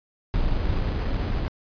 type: noise with sample-and-hold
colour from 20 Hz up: brown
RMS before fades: -24 dBFS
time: 0.34-1.48 s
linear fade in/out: 0 ms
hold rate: 3675 Hz
effects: resampled to 11025 Hz